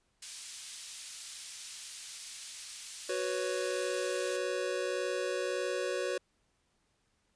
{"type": "high-pass noise", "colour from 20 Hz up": "pink", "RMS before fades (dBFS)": -44, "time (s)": [0.22, 4.37], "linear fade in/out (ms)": 5, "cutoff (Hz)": 3800, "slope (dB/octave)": 12}
{"type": "chord", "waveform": "square", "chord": "F# suspended fourth", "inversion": "none", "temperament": "just", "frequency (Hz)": [370, 493.3, 555], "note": ["F#4", "B4", "C#5"], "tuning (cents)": [0, -2, 2], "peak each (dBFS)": -37, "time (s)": [3.09, 6.18], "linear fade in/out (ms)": 5}
{"effects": ["pink hiss -75 dBFS RMS until 7.35 s", "resampled to 22050 Hz"]}